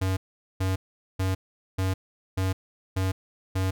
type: tone bursts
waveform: square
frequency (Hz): 94.4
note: F#2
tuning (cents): +35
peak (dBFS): -24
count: 7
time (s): 0.01-3.71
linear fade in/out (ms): 10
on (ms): 160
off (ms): 430
effects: none